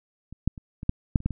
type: clicks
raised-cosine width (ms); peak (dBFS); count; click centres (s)
5; -28 / -9 / -27 / -23 / -9 / -6 / -28 / -12 / -20; 9; 0.326 / 0.476 / 0.578 / 0.831 / 0.894 / 1.158 / 1.204 / 1.26 / 1.307
effects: none